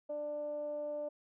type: tone with low-pass filter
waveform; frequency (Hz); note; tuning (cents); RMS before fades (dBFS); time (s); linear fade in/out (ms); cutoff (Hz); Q
15% pulse; 296; D4; +14; -39; 0.09-1.09; 10; 610; 7
effects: none

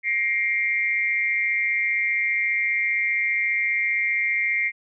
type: tone with amplitude modulation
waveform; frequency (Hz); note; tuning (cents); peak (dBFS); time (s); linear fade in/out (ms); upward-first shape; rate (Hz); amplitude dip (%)
sine; 2118; C7; +21; -16; 0.03-4.72; 50; sine; 215; 90
effects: none

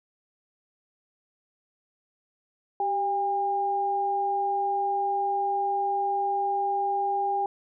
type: tone pair together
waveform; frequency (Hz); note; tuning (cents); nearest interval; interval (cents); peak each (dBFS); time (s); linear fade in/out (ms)
sine; 390 / 805.6; G4 / G5; -9 / +47; octave + minor second; 1256; -32 / -24; 2.8-7.46; 2
effects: none

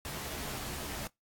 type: noise with comb filter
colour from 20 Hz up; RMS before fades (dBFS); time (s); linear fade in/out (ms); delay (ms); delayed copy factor
pink; -40; 0.05-1.07; 0; 14; +0.65
effects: noise-tail reverb RT60 0.2 s tail -25 dB re dry + AAC 64 kbps

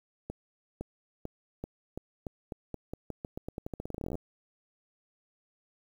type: accelerating click train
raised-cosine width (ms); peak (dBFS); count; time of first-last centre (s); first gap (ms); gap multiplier
2; -23; 30; 0.3-4.154; 510; 0.87
effects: 9-bit

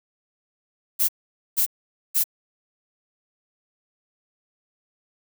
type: noise bursts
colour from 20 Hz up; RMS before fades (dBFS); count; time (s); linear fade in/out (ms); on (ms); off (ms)
violet; -20; 3; 0.99-2.241; 20; 97; 480
effects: none

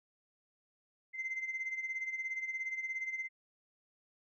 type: tone with tremolo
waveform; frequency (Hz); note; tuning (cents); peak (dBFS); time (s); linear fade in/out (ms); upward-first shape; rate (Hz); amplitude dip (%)
sine; 2075; C7; -15; -32; 1.13-3.29; 50; sine; 17; 70
effects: tanh soft clip ceiling -31 dBFS

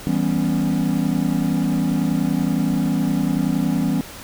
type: chord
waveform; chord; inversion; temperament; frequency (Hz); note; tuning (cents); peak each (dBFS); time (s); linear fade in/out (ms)
triangle; C# half-diminished seventh; first; equal; 164.81 / 196 / 246.9 / 277.2; E3 / G3 / B3 / C#4; 0 / 0 / 0 / 0; -21; 0.07-4.01; 0
effects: pink hiss -37 dBFS RMS until 4.23 s

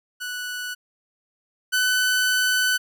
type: tone pair in turn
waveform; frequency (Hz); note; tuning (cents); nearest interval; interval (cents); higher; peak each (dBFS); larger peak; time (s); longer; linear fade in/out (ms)
sawtooth; 1480 / 1503.3; F#6 / F#6; 0 / +27; unison; 27; second; -25 / -15; second; 0.2-0.75 / 1.72-2.78; second; 20
effects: none

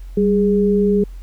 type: tone pair together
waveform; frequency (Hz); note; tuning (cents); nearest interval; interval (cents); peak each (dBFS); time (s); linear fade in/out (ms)
sine; 196 / 412.8; G3 / G#4; 0 / -10; octave + minor second; 1290; -15; 0.17-1.04; 5
effects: added 44 Hz sine -30 dBFS peak until 1.22 s + pink hiss -54 dBFS RMS until 1.22 s

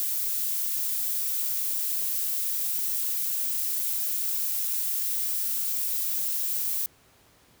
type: noise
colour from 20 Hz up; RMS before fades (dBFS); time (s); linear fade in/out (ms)
violet; -28; 0-6.86; 0
effects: pink hiss -59 dBFS RMS until 7.6 s + high-pass 60 Hz 12 dB/octave

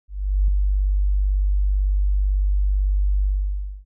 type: tone with ADSR envelope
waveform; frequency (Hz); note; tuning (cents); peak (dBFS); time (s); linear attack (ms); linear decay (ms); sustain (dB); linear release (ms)
sine; 49; G1; 0; -13; 0.08-3.85; 400; 3; -3; 600
effects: none

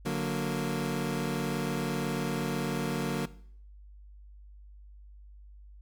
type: chord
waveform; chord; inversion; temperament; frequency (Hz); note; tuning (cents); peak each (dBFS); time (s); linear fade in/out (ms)
25% pulse; D augmented; none; equal; 146.83 / 185 / 233.1; D3 / F#3 / A#3; 0 / 0 / 0; -30; 0.05-3.26; 10
effects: noise-tail reverb RT60 0.6 s tail -18 dB re dry + added 50 Hz sine -48 dBFS peak until 5.81 s

